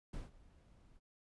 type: noise with ADSR envelope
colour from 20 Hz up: brown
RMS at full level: -43 dBFS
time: 0.13-1 s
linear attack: 9 ms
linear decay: 160 ms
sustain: -20 dB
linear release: 37 ms
effects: resampled to 24000 Hz